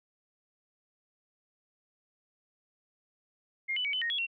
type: tone with pitch steps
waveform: sine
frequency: 2126 / 2987 / 2263 / 3024 / 1864 / 3351 / 2732 Hz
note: C7 / F#7 / C#7 / F#7 / A#6 / G#7 / F7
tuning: +27 / +16 / +35 / +37 / -1 / +15 / -39 cents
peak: -29 dBFS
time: 3.68-4.268 s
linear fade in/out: 20 ms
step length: 84 ms
effects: none